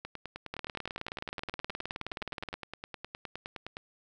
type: two click trains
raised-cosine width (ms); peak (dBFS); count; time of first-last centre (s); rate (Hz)
0.3; -23 / -20; 37 / 39; 0.05-3.769 / 0.54-2.54; 9.68 / 19
effects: none